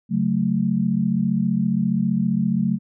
sine chord, F# minor, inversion second, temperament equal, 138.59 / 185 / 220 Hz, C#3 / F#3 / A3, 0 / 0 / 0 cents, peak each -26 / -21 / -21 dBFS, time 0.09-2.79 s, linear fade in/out 50 ms, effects none

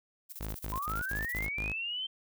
violet noise with tremolo, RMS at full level -43 dBFS, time 0.29-1.47 s, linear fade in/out 20 ms, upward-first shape square, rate 15 Hz, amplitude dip 80%
sawtooth tone bursts, 52.9 Hz, G#1, 33 cents sharp, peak -32 dBFS, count 6, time 0.4-1.725 s, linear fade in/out 10 ms, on 150 ms, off 85 ms
sine linear sweep, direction up, 987.8 to 3136 Hz, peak -33 dBFS, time 0.72-2.07 s, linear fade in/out 10 ms
effects none

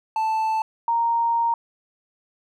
triangle / sine tone pair in turn, 880 / 930.1 Hz, A5 / A#5, 0 / -4 cents, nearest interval minor second, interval 96 cents, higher second, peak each -18 dBFS, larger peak neither, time 0.16-0.62 / 0.88-1.54 s, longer second, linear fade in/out 2 ms, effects none

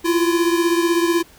square beating tone pair, 337.4 / 353.4 Hz, E4 / F4, +40 / +21 cents, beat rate 16 Hz, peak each -17 / -22 dBFS, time 0.04-1.23 s, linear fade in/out 20 ms, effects pink hiss -48 dBFS RMS until 1.38 s

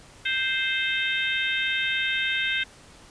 harmonic tone, 523.3 Hz, C5, in tune, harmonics 3 / 4 / 5 / 6 / 7, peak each -28 / -29 / -30 / -31 / -31 dBFS, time 0.25-2.64 s, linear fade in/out 10 ms, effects pink hiss -50 dBFS RMS until 3.1 s + resampled to 22050 Hz

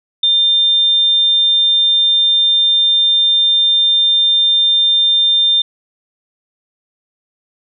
sine tone, 3600 Hz, A7, 39 cents sharp, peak -9 dBFS, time 0.23-5.62 s, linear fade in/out 5 ms, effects none

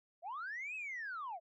sine linear two-way sweep, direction up then down, 622.3 to 2609 to 622.3 Hz, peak -39 dBFS, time 0.22-1.4 s, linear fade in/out 50 ms, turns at 0.75 s, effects tanh soft clip ceiling -37 dBFS

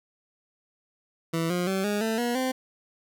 20% pulse tone with pitch steps, 164.81 / 177.66 / 191.52 / 206.5 / 222.6 / 239.9 / 258.6 Hz, E3 / F3 / G3 / G#3 / A3 / A#3 / C4, 0 / +30 / -40 / -10 / +20 / +50 / -20 cents, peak -20 dBFS, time 1.33-2.52 s, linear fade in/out 10 ms, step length 170 ms, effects none

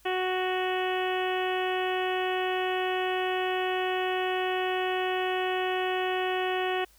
harmonic tone, 370 Hz, F#4, in tune, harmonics 1 / 2 / 3 / 4 / 5 / 6 / 7 / 8 / 9, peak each -29 / -31 / -38 / -39 / -36 / -44 / -38 / -39 / -46 dBFS, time 0.05-6.85 s, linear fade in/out 10 ms, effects added 50 Hz sine -61 dBFS peak until 6.98 s + white hiss -61 dBFS RMS until 6.98 s

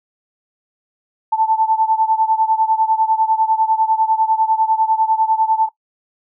sine beating tone pair, 880 / 890 Hz, A5 / A5, 0 / +20 cents, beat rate 10 Hz, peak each -15 / -17 dBFS, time 1.32-5.69 s, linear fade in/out 10 ms, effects noise-tail reverb RT60 0.1 s tail -17 dB re dry

